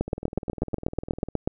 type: two click trains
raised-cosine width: 2 ms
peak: -10 / -20 dBFS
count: 13 / 25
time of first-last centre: 0.01-1.475 / 0.08-1.286 s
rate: 8.19 / 19.9 Hz
effects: none